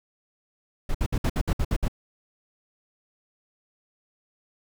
brown noise bursts, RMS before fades -23 dBFS, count 9, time 0.89-1.882 s, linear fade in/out 5 ms, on 56 ms, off 61 ms, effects none

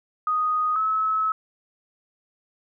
sine tone pair in turn, 1244.5 / 1293.3 Hz, D#6 / E6, 0 / -33 cents, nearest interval minor second, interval 67 cents, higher second, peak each -20 dBFS, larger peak neither, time 0.27-0.76 / 0.76-1.32 s, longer second, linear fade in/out 2 ms, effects none

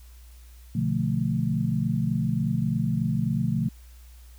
sine chord, B half-diminished seventh, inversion none, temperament equal, 123.47 / 146.83 / 174.61 / 220 Hz, B2 / D3 / F3 / A3, 0 / 0 / 0 / 0 cents, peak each -28 dBFS, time 0.75-3.69 s, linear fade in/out 5 ms, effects added 60 Hz sine -45 dBFS peak until 4.38 s + white hiss -58 dBFS RMS until 4.38 s

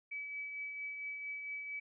sine tone with tremolo, 2290 Hz, D7, 44 cents flat, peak -38 dBFS, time 0.11-1.8 s, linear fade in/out 10 ms, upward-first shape triangle, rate 4.4 Hz, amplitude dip 40%, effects none

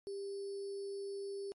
sine tone with sample-and-hold, 396.7 Hz, G4, 21 cents sharp, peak -39 dBFS, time 0.07-1.52 s, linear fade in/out 0 ms, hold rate 4900 Hz, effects MP3 48 kbps

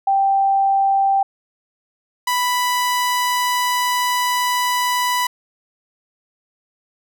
sine / sawtooth tone pair in turn, 784 / 989.1 Hz, G5 / B5, 0 / +2 cents, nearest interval major third, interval 402 cents, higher second, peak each -13 dBFS, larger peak neither, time 0.07-1.23 / 2.27-5.27 s, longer second, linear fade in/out 5 ms, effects none

